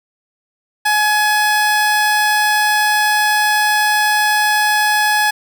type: tone pair together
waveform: 25% pulse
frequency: 844 / 1688 Hz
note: G#5 / G#6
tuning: +28 / +28 cents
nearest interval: octave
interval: 1200 cents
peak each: -10 / -17 dBFS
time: 0.85-5.31 s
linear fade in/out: 10 ms
effects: 8-bit